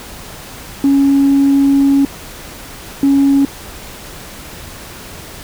sine tone bursts at uneven times, 277.2 Hz, C#4, in tune, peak -6 dBFS, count 2, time 0.84-2.05 / 3.03-3.45 s, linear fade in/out 2 ms, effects tanh soft clip ceiling -4 dBFS + pink hiss -32 dBFS RMS until 5.43 s

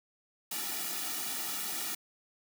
white noise with comb filter, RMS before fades -36 dBFS, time 0.51-1.95 s, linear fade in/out 5 ms, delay 1.9 ms, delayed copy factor -0.9, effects high-pass 200 Hz 12 dB/octave

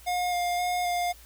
square tone with vibrato, 711 Hz, F5, 31 cents sharp, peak -26 dBFS, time 0.06-1.13 s, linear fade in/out 20 ms, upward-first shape square, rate 1.9 Hz, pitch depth 12 cents each way, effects added 57 Hz sine -51 dBFS peak until 1.25 s + white hiss -53 dBFS RMS until 1.25 s

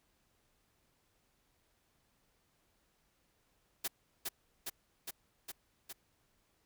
white noise with echo, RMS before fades -36 dBFS, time 3.84-3.88 s, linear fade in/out 10 ms, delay 410 ms, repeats 5, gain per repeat -2 dB, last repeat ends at 5.93 s, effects pink hiss -75 dBFS RMS until 6.65 s

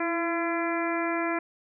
harmonic tone with a mistuned harmonic, 338.9 Hz, E4, 48 cents sharp, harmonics 1 / 2 / 3 / 4 / 5 / 6 / 7, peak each -29 / -32 / -34 / -35 / -36 / -37 / -37 dBFS, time 0-1.39 s, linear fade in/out 5 ms, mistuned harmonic 1, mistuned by -35 cents, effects none

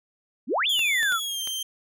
sine exponential two-way sweep, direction up then down, 195.9 to 3579 to 1248 Hz, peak -21 dBFS, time 0.47-1.2 s, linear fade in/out 50 ms, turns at 0.67 s
sawtooth tone with pitch glide, 3489 to 3144 Hz, A7 to G7, -15 to +4 cents, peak -25 dBFS, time 0.69-1.63 s, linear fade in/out 5 ms, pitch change -181 cents, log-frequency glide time 1.09-1.42 s
clicks, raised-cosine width 0.2 ms, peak -19 dBFS, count 4, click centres 0.793 / 1.03 / 1.123 / 1.474 s
effects none

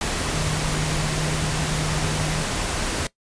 sine tone in noise, 153.8 Hz, D#3, 20 cents flat, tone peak -25 dBFS, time 0.34-2.43 s, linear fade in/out 2 ms, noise pink, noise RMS -25 dBFS, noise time 0.01-3.07 s, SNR -3 dB, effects noise-tail reverb RT60 0.1 s tail -19 dB re dry + resampled to 22050 Hz

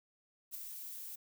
violet noise with ADSR envelope, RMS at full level -41 dBFS, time 0.51-1.16 s, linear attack 39 ms, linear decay 4 ms, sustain -5 dB, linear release 11 ms, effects none

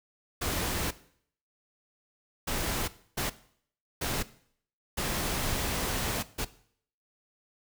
pink noise bursts at uneven times, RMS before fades -31 dBFS, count 6, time 0.41-0.91 / 2.47-2.88 / 3.17-3.3 / 4.01-4.23 / 4.97-6.23 / 6.38-6.45 s, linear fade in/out 10 ms, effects noise-tail reverb RT60 0.6 s tail -17 dB re dry

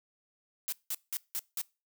blue noise bursts, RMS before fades -34 dBFS, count 5, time 0.68-1.615 s, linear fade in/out 0 ms, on 43 ms, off 180 ms, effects noise-tail reverb RT60 0.3 s tail -24 dB re dry

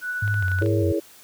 sine tone with tremolo, 1480 Hz, F#6, in tune, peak -24 dBFS, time 0.01-0.65 s, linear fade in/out 50 ms, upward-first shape sine, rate 14 Hz, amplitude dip 25%
sine tone with vibrato, 98 Hz, G2, in tune, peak -20 dBFS, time 0.22-0.92 s, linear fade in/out 5 ms, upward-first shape square, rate 2.5 Hz, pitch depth 100 cents each way
clicks, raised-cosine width 0.3 ms, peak -22 dBFS, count 8, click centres 0.278 / 0.342 / 0.425 / 0.482 / 0.517 / 0.587 / 0.623 / 0.661 s
sine chord, A# half-diminished seventh, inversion second, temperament equal with one note detuned, 329.6 / 415.3 / 466.2 / 559.2 Hz, E4 / G#4 / A#4 / C#5, 0 / 0 / 0 / +15 cents, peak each -24 / -26 / -30 / -28 dBFS, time 0.61-1 s, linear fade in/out 10 ms
effects white hiss -49 dBFS RMS until 1.23 s + high-pass 60 Hz 12 dB/octave

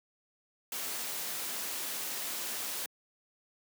white noise, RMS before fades -37 dBFS, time 0.72-2.86 s, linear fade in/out 2 ms, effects high-pass 200 Hz 12 dB/octave

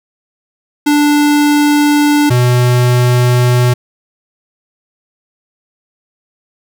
square tone pair in turn, 293.7 / 123.49 Hz, D4 / B2, 0 / 0 cents, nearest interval octave + minor third, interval 1500 cents, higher first, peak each -8 dBFS, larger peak neither, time 0.86-2.3 / 2.3-3.74 s, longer neither, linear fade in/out 10 ms, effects none

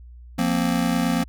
square chord, F suspended fourth, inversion none, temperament just, 174.61 / 232.8 / 261.9 Hz, F3 / Bb3 / C4, 0 / -2 / +2 cents, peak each -25 / -24 / -25 dBFS, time 0.38-1.24 s, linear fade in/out 10 ms, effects added 60 Hz sine -40 dBFS peak until 1.28 s

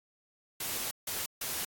white noise bursts at uneven times, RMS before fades -35 dBFS, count 3, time 0.6-0.91 / 1.07-1.26 / 1.41-1.65 s, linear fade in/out 5 ms, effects AAC 64 kbps

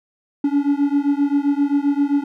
triangle beating tone pair, 281.4 / 289 Hz, C#4 / D4, +26 / -28 cents, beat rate 7.6 Hz, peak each -16 / -17 dBFS, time 0.44-2.24 s, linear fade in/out 5 ms, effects none

